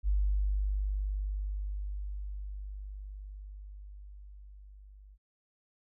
sine tone with level ramp, 49.76 Hz, G1, 27 cents sharp, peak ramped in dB -24 to -51 dBFS, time 0.03-5.18 s, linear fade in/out 50 ms, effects none

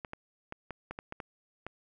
clicks, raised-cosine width 0.5 ms, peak -24 dBFS, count 9, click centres 0.048 / 0.134 / 0.524 / 0.707 / 0.91 / 0.989 / 1.124 / 1.202 / 1.666 s, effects none

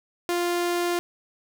sawtooth tone, 349.2 Hz, F4, in tune, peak -19 dBFS, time 0.29-0.99 s, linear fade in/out 0 ms, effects none

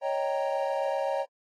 triangle chord, Eb dominant seventh, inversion third, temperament equal, 554.4 / 622.3 / 784 / 932.3 Hz, Db5 / Eb5 / G5 / Bb5, 0 / 0 / 0 / 0 cents, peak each -27 / -31 / -31 / -33 dBFS, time 0.01-1.26 s, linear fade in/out 50 ms, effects AAC 32 kbps

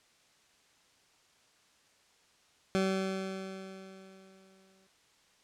20% pulse tone with exponential decay, 191 Hz, G3, 45 cents flat, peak -21 dBFS, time 2.75-4.87 s, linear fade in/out 0 ms, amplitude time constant 460 ms, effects white hiss -66 dBFS RMS until 5.43 s + low-pass 7000 Hz 12 dB/octave

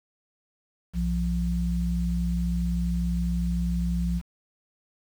sine tone pair together, 61.48 / 173.9 Hz, B1 / F3, -7 / -7 cents, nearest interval octave + tritone, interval 1800 cents, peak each -26 / -26 dBFS, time 0.93-4.22 s, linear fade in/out 50 ms, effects 8-bit

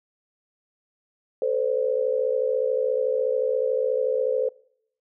sine tone cluster, 441.1 / 512 / 566 Hz, A4 / C5 / C#5, +4 / -38 / +36 cents, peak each -26 / -23 / -30 dBFS, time 1.42-4.49 s, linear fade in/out 2 ms, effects noise-tail reverb RT60 0.7 s tail -24 dB re dry

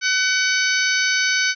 harmonic tone, 754 Hz, F#5, 32 cents sharp, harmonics 2 / 3 / 4 / 5 / 6 / 7 / 8, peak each -20 / -23 / -28 / -29 / -25 / -30 / -26 dBFS, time 0.01-1.55 s, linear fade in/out 50 ms, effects none

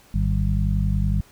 harmonic tone with a mistuned harmonic, 50.9 Hz, G#1, 34 cents flat, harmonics 1 / 2 / 3 / 4, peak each -21 / -24 / -26 / -27 dBFS, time 0.14-1.21 s, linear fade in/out 5 ms, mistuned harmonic 4, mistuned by -79 cents, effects pink hiss -53 dBFS RMS until 1.31 s

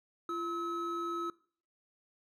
triangle tone pair together, 341.5 / 1289.3 Hz, F4 / E6, -39 / -39 cents, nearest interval octave + major seventh, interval 2300 cents, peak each -36 / -34 dBFS, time 0.29-1.3 s, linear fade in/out 2 ms, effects noise-tail reverb RT60 0.5 s tail -21 dB re dry

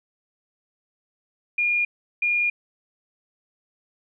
sine tone pair in turn, 2423 / 2423 Hz, D#7 / D#7, -47 / -47 cents, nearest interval unison, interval 0 cents, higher neither, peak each -19 dBFS, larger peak neither, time 1.58-1.85 / 2.22-2.5 s, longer second, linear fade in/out 5 ms, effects none

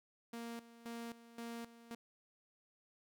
sawtooth tone with tremolo, 233 Hz, A#3, 1 cent flat, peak -40 dBFS, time 0.33-1.95 s, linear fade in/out 5 ms, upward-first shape square, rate 1.9 Hz, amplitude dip 80%, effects none

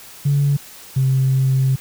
sine tone pair in turn, 142.1 / 132.7 Hz, C#3 / C3, +43 / +25 cents, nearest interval minor second, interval 118 cents, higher first, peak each -12 dBFS, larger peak neither, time 0.25-0.57 / 0.96-1.76 s, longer second, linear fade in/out 10 ms, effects tanh soft clip ceiling -9 dBFS + white hiss -40 dBFS RMS until 1.8 s

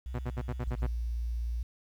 sine tone with vibrato, 62.4 Hz, B1, 19 cents sharp, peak -35 dBFS, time 0.06-0.86 s, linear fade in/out 0 ms, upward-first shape triangle, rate 2 Hz, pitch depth 24 cents each way
sawtooth tone bursts, 122.9 Hz, B2, 8 cents flat, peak -28 dBFS, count 7, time 0.14-0.869 s, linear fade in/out 10 ms, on 51 ms, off 62 ms
sine tone, 58.27 Hz, A#1, in tune, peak -30 dBFS, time 0.67-1.63 s, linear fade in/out 5 ms
effects low-pass 2000 Hz 12 dB/octave + 10-bit

